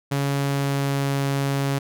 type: tone with pitch glide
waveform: sawtooth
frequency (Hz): 140 to 138.63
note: C#3 to C#3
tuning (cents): +18 to 0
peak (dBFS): -17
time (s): 0.11-1.79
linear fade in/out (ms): 10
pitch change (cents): -18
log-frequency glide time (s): 0.31-1.28
effects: none